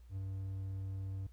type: tone with ADSR envelope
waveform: triangle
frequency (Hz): 96.3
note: G2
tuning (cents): -30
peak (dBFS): -34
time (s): 0.09-1.27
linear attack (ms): 82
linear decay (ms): 6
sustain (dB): -2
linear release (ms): 5
effects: added 60 Hz sine -54 dBFS peak until 1.32 s + pink hiss -74 dBFS RMS until 1.32 s